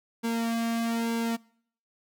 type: tone with flanger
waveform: sawtooth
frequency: 230.3 Hz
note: A#3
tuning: 21 cents flat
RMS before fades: -28 dBFS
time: 0.23-1.37 s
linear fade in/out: 20 ms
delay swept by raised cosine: 1.6 to 2.3 ms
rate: 1.1 Hz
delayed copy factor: -0.85
effects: noise-tail reverb RT60 0.6 s tail -24 dB re dry